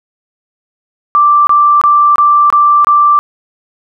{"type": "tone bursts", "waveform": "sine", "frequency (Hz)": 1174.7, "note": "D6", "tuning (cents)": 0, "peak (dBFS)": -4, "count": 6, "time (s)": [1.15, 3.19], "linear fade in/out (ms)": 0, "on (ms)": 320, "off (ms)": 24, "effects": []}